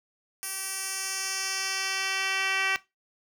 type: tone with band-pass filter sweep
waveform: 10% pulse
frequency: 385 Hz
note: G4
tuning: 31 cents flat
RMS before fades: -30 dBFS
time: 0.43-2.76 s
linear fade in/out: 0 ms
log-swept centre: 11000 to 2500 Hz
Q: 1.3
effects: noise-tail reverb RT60 0.2 s tail -17 dB re dry